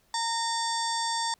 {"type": "harmonic tone with a mistuned harmonic", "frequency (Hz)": 920, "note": "A#5", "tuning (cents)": -23, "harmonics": [1, 2, 4, 5, 6, 7, 8, 9], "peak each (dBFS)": [-29, -37, -37, -35, -37, -44, -40, -40], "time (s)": [0.14, 1.34], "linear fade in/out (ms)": 2, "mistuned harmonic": 4, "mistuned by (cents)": -67, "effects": ["pink hiss -66 dBFS RMS until 1.39 s"]}